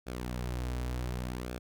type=tone with flanger; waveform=sawtooth; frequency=61.6 Hz; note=B1; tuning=4 cents flat; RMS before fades=-36 dBFS; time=0.06-1.59 s; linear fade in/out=20 ms; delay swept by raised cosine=1 to 5.7 ms; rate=0.68 Hz; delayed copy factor=-0.55; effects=none